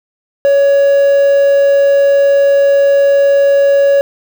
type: tone with quantisation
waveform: triangle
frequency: 559 Hz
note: C#5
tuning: 14 cents sharp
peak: -4 dBFS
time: 0.45-4.01 s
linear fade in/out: 0 ms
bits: 5
effects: none